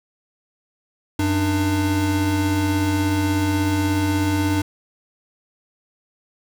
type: tone pair together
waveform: square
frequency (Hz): 94.3 / 299.4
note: F#2 / D4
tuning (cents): +33 / +33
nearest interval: octave + minor sixth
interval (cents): 2000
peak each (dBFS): -22 / -21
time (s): 1.19-4.62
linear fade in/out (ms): 5
effects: none